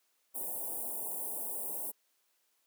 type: band-stop noise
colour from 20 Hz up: white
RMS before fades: -38 dBFS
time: 0.34-1.92 s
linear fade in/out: 20 ms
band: 890 to 8800 Hz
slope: 48 dB/octave
effects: white hiss -75 dBFS RMS until 2.66 s + high-pass 300 Hz 12 dB/octave